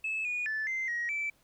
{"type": "tone with pitch steps", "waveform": "sine", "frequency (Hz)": [2605, 2454, 1748, 2078, 1894, 2322], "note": ["E7", "D#7", "A6", "C7", "A#6", "D7"], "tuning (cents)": [-21, -25, -12, -12, 27, -20], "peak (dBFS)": -29, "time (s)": [0.04, 1.3], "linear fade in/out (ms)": 5, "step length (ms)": 210, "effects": ["tanh soft clip ceiling -27 dBFS", "pink hiss -67 dBFS RMS until 1.43 s"]}